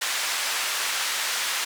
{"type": "band-pass noise", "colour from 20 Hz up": "pink", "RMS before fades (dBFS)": -27, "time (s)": [0.01, 1.65], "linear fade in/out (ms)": 10, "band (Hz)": [1300, 10000], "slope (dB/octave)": 12, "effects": []}